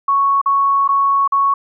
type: tone with dropouts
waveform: sine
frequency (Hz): 1108.7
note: C#6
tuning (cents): 0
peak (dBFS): -11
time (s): 0.08-1.54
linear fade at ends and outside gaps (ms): 5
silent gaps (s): 0.415-0.459 / 0.878-0.888 / 1.277-1.321
effects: none